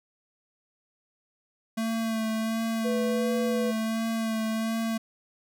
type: tone with vibrato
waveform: square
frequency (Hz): 223.4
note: A3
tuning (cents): +27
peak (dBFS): -27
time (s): 1.77-4.98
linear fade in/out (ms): 10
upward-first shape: sine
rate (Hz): 1.4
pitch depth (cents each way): 22
type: tone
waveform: sine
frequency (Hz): 493.9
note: B4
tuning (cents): 0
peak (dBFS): -27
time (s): 2.84-3.72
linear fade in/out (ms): 20
effects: none